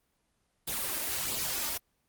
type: noise with flanger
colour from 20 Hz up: white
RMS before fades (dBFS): -33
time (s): 0.67-1.78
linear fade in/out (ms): 10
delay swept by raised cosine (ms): 0.24 to 3.34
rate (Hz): 1.5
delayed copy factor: +0.55
effects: pink hiss -75 dBFS RMS until 2.08 s + Opus 24 kbps